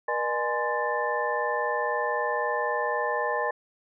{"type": "tone cluster", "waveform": "sine", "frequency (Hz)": [479.1, 603, 835, 1037, 1769], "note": ["A#4", "D5", "G#5", "C6", "A6"], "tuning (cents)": [47, 46, 9, -16, 9], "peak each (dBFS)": -31, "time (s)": [0.08, 3.51], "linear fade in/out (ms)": 5, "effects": []}